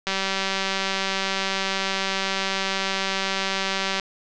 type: click train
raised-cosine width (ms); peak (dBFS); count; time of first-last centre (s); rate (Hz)
0.2; -7; 759; 0.07-3.997; 193
effects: low-pass 6000 Hz 12 dB/octave